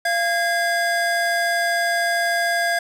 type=tone pair together; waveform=square; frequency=687 / 1634 Hz; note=F5 / G#6; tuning=-29 / -29 cents; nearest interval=octave + minor third; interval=1500 cents; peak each=-22 dBFS; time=0.05-2.79 s; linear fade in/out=5 ms; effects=low-pass 11000 Hz 12 dB/octave + 7-bit